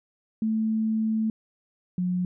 sine tone pair in turn, 220 / 180.33 Hz, A3 / F#3, 0 / -44 cents, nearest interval minor third, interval 344 cents, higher first, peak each -22 / -23 dBFS, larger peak first, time 0.42-1.3 / 1.98-2.25 s, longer first, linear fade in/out 2 ms, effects none

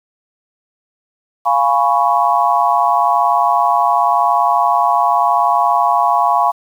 sine chord, C# dominant seventh, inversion first, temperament equal, 698.5 / 830.6 / 987.8 / 1108.7 Hz, E#5 / G#5 / B5 / C#6, 0 / 0 / 0 / 0 cents, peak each -16 dBFS, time 1.45-6.52 s, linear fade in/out 20 ms, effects 7-bit

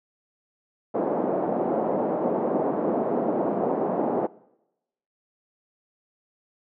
white band-pass noise, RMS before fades -25 dBFS, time 0.94-4.27 s, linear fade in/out 10 ms, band 200 to 700 Hz, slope 24 dB/octave, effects noise-tail reverb RT60 0.9 s tail -22 dB re dry

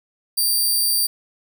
10% pulse tone, 4693 Hz, D8, 2 cents flat, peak -10 dBFS, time 0.37-1.07 s, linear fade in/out 10 ms, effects none

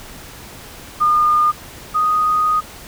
sine tone pair in turn, 1216 / 1243 Hz, D#6 / D#6, -40 / -2 cents, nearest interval unison, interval 38 cents, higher second, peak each -11 / -13 dBFS, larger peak first, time 1-1.52 / 1.94-2.61 s, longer second, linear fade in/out 20 ms, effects pink hiss -37 dBFS RMS until 2.87 s

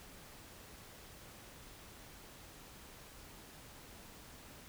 silence, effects pink hiss -55 dBFS RMS until 4.68 s

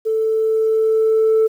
sine tone with level ramp, 441.2 Hz, A4, 5 cents sharp, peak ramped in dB -15 to -9 dBFS, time 0.05-1.48 s, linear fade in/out 20 ms, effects tanh soft clip ceiling -9 dBFS + 8-bit

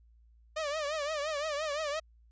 sawtooth tone with vibrato, 601 Hz, D5, 40 cents sharp, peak -28 dBFS, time 0.56-2 s, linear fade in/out 10 ms, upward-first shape triangle, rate 5.8 Hz, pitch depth 130 cents each way, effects added 57 Hz sine -58 dBFS peak until 2.31 s + resampled to 16000 Hz

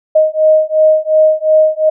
sine beating tone pair, 622.3 / 625.1 Hz, D#5 / D#5, 0 / +8 cents, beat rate 2.8 Hz, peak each -10 dBFS, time 0.15-1.9 s, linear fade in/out 10 ms, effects none

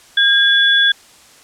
sine tone pair together, 1617 / 3418 Hz, G#6 / G#7, -47 / +49 cents, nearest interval octave + minor second, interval 1296 cents, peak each -12 dBFS, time 0.17-0.92 s, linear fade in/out 5 ms, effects white hiss -45 dBFS RMS until 1.43 s + low-pass 9000 Hz 12 dB/octave

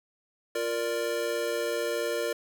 square chord, Bb major, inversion second, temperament equal, 349.2 / 466.2 / 587.3 Hz, F4 / Bb4 / D5, 0 / 0 / 0 cents, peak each -36 / -31 / -33 dBFS, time 0.55-2.33 s, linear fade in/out 5 ms, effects none

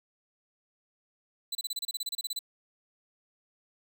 sawtooth tone bursts, 4000 Hz, B7, 21 cents sharp, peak -28 dBFS, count 15, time 1.52-2.391 s, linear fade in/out 5 ms, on 31 ms, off 29 ms, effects none

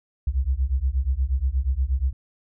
sine beating tone pair, 61.74 / 70.14 Hz, B1 / C#2, 0 / +21 cents, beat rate 8.4 Hz, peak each -23 dBFS, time 0.27-2.13 s, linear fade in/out 5 ms, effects none

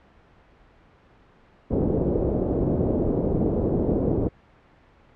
white low-pass noise, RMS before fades -23 dBFS, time 1.7-4.29 s, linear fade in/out 20 ms, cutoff 470 Hz, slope 24 dB/octave, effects pink hiss -55 dBFS RMS until 5.15 s + low-pass 2000 Hz 12 dB/octave

